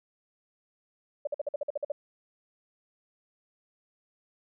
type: tone bursts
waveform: sine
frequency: 580 Hz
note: D5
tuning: 22 cents flat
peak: -27 dBFS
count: 10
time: 1.25-1.92 s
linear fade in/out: 5 ms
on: 22 ms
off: 50 ms
effects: none